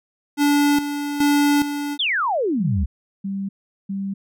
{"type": "tone with tremolo", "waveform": "square", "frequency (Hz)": 289.2, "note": "D4", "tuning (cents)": -27, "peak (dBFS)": -15, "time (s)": [0.37, 1.98], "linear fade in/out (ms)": 50, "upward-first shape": "square", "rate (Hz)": 1.2, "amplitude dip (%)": 65}
{"type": "exponential sweep", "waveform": "sine", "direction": "down", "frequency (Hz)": [3729, 61.4], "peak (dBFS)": -18, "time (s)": [1.99, 2.86], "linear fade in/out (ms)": 10}
{"type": "tone bursts", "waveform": "sine", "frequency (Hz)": 196, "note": "G3", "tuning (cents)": 0, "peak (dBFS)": -23, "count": 3, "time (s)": [2.59, 4.14], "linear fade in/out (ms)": 10, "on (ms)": 250, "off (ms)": 400}
{"effects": []}